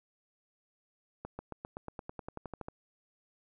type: accelerating click train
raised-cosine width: 1 ms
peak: -26 dBFS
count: 15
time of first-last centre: 1.25-2.685 s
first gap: 140 ms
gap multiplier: 0.95
effects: none